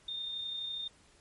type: tone with amplitude modulation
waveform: sine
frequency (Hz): 3640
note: A#7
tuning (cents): -42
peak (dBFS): -34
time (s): 0.08-0.88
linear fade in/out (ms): 5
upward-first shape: sine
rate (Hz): 32.1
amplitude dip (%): 35
effects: pink hiss -63 dBFS RMS until 1.2 s + MP3 48 kbps